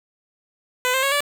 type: tone with pitch steps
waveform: 10% pulse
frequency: 503 / 526.5 / 551.1 / 576.8 Hz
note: B4 / C5 / C#5 / D5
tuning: +32 / +11 / -10 / -31 cents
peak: -10 dBFS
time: 0.85-1.206 s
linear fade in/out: 0 ms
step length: 89 ms
effects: none